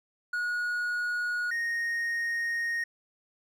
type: tone pair in turn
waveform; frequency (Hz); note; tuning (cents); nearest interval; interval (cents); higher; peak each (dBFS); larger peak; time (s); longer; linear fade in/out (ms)
triangle; 1451 / 1860.7; F#6 / A#6; -34 / -4; major third; 430; second; -26; neither; 0.33-1.51 / 1.51-2.84; second; 5
effects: none